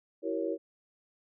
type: chord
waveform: sine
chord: E diminished seventh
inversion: none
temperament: equal with one note detuned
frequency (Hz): 329.6 / 382.4 / 466.2 / 554.4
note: E4 / G4 / Bb4 / Db5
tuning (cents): 0 / -43 / 0 / 0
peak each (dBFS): -34 / -36 / -35 / -36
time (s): 0.22-0.58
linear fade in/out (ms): 50
effects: none